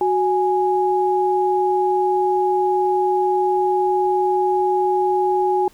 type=tone pair together; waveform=sine; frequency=370.2 / 830.6 Hz; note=F#4 / G#5; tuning=+1 / 0 cents; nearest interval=octave + major second; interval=1399 cents; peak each=-18 dBFS; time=0.01-5.68 s; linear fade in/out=2 ms; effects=pink hiss -52 dBFS RMS until 5.73 s